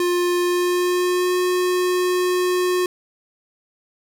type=tone with pitch glide; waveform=square; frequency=353.6 to 361.9 Hz; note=F4 to F#4; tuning=+22 to -38 cents; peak=-18 dBFS; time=0-2.86 s; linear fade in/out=2 ms; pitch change=+40 cents; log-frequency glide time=0.4-1.36 s; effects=none